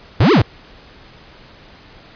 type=exponential two-way sweep; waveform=square; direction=up then down; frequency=82.41 to 462.6 to 82.41 Hz; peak=-9 dBFS; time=0.2-0.42 s; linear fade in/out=5 ms; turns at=0.32 s; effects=pink hiss -43 dBFS RMS until 2.15 s + resampled to 11025 Hz